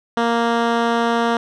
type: tone with low-pass filter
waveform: 10% pulse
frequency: 233.1 Hz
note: A#3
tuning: in tune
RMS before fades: -18 dBFS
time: 0.17-1.37 s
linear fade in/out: 2 ms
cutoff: 3900 Hz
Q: 0.5
effects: none